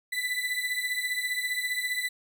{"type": "beating tone pair", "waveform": "35% pulse", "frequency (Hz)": [1984, 1999], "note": ["B6", "B6"], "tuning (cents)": [7, 20], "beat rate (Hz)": 15, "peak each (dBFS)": [-29, -30], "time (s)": [0.12, 2.09], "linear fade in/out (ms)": 10, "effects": []}